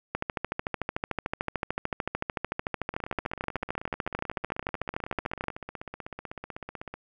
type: two click trains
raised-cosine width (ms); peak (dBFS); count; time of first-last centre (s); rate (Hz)
0.5; -13 / -22; 73 / 65; 0.15-5.483 / 2.94-6.94; 13.5 / 16
effects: none